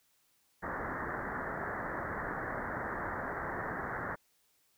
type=low-pass noise; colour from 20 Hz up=white; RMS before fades=-38 dBFS; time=0.62-4.16 s; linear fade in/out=20 ms; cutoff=1900 Hz; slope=96 dB/octave; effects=white hiss -72 dBFS RMS until 4.77 s